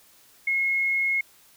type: tone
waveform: sine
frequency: 2165 Hz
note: C#7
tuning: 41 cents flat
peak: -21 dBFS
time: 0.47-1.21 s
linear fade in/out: 5 ms
effects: white hiss -56 dBFS RMS until 1.56 s